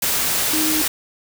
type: tone in noise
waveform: sine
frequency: 311.1 Hz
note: D#4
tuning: in tune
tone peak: -21 dBFS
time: 0.53-0.82 s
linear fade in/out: 5 ms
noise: white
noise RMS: -20 dBFS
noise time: 0.02-0.88 s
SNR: -4 dB
effects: none